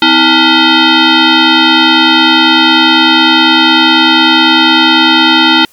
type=tone with frequency modulation; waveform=sine; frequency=1400 Hz; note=F6; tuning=4 cents sharp; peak=-3 dBFS; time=0.02-5.65 s; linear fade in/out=2 ms; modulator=574 Hz; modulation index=4.4; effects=white hiss -45 dBFS RMS until 5.72 s + MP3 96 kbps